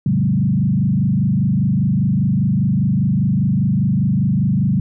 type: tone with frequency modulation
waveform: sine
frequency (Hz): 162.9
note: E3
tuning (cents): -20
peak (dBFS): -13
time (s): 0.06-4.8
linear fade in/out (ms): 2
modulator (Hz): 25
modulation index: 2
effects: none